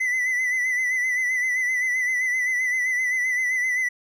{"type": "tone with vibrato", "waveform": "triangle", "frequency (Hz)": 2008, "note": "B6", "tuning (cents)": 28, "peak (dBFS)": -19, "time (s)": [0, 3.89], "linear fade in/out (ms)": 10, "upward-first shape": "sine", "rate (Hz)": 7.7, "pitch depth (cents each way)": 46, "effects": []}